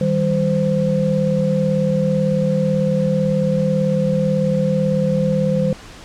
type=tone cluster; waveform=sine; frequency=157.2 / 195.3 / 517 Hz; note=D#3 / G3 / C5; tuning=+18 / -6 / -21 cents; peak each=-19 dBFS; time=0.01-5.73 s; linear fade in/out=2 ms; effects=pink hiss -39 dBFS RMS until 6.04 s + low-pass 7000 Hz 12 dB/octave